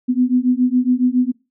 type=beating tone pair; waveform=sine; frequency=246.9 / 254.1 Hz; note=B3 / B3; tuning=0 / +49 cents; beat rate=7.2 Hz; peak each=-16 dBFS; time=0.08-1.32 s; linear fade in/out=20 ms; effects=noise-tail reverb RT60 0.3 s tail -23 dB re dry